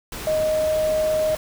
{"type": "tone in noise", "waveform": "sine", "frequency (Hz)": 622.3, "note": "D#5", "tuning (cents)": 0, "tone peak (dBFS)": -18, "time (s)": [0.27, 1.35], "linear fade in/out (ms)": 2, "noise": "pink", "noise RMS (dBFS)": -33, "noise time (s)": [0.12, 1.37], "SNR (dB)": 12, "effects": []}